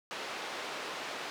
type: band-pass noise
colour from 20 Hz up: pink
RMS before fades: -40 dBFS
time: 0.11-1.3 s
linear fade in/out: 0 ms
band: 470 to 4300 Hz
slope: 12 dB/octave
effects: none